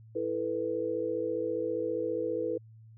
sine chord, E suspended fourth, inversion none, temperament just, 329.6 / 439.5 / 494.4 Hz, E4 / A4 / B4, 0 / -2 / +2 cents, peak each -35 / -34 / -32 dBFS, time 0.15-2.58 s, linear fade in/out 10 ms, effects added 111 Hz sine -50 dBFS peak until 2.97 s

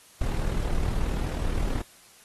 brown noise with amplitude modulation, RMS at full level -24 dBFS, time 0.21-1.82 s, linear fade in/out 5 ms, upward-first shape sine, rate 38.9 Hz, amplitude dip 55%, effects white hiss -54 dBFS RMS until 2.24 s + AAC 32 kbps

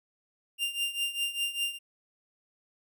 45% pulse tone with tremolo, 2794 Hz, F7, in tune, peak -26 dBFS, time 0.58-1.79 s, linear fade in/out 50 ms, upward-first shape triangle, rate 5 Hz, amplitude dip 85%, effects none

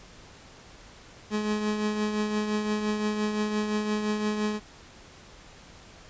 30% pulse tone with tremolo, 211.6 Hz, G#3, 33 cents sharp, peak -21 dBFS, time 1.3-4.6 s, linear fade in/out 50 ms, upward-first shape triangle, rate 5.8 Hz, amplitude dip 50%, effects pink hiss -50 dBFS RMS until 6.09 s + resampled to 16000 Hz

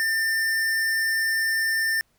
square tone, 1795 Hz, A6, 34 cents sharp, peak -22 dBFS, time 0-2.01 s, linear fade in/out 0 ms, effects pink hiss -67 dBFS RMS until 2.18 s

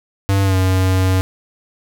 square tone with pitch glide, 98 to 93.63 Hz, G2 to F#2, 0 to +21 cents, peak -13 dBFS, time 0.29-1.21 s, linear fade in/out 0 ms, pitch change -79 cents, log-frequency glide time 0.43-0.56 s, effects none

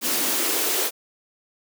white noise with high-pass filter sweep, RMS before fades -23 dBFS, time 0.01-0.91 s, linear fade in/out 50 ms, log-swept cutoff 250 to 420 Hz, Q 3.6, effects none

